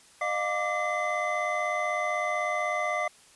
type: tone cluster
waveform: triangle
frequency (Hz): 612 / 708 / 1173 / 2044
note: D#5 / F5 / D6 / C7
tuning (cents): -29 / +23 / -2 / -41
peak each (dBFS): -30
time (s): 0.21-3.08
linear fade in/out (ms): 5
effects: white hiss -56 dBFS RMS until 3.35 s + resampled to 24000 Hz